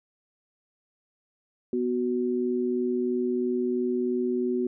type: tone pair together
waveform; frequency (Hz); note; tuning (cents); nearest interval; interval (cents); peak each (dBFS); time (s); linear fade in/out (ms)
sine; 246.9 / 369.9; B3 / F#4; 0 / 0; perfect fifth; 700; -27 / -26; 1.73-4.67; 2
effects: none